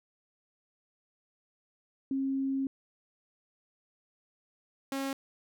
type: tone pair in turn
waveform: sine / sawtooth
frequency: 270 / 272 Hz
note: C#4 / C#4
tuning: -45 / -33 cents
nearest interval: unison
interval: 12 cents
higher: second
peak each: -28 / -28 dBFS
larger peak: neither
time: 2.11-2.67 / 4.92-5.13 s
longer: first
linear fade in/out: 2 ms
effects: none